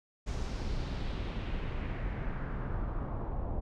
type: noise with low-pass filter sweep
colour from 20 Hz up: brown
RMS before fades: -35 dBFS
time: 0.26-3.61 s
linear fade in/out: 20 ms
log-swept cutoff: 6700 to 780 Hz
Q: 1.8
effects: none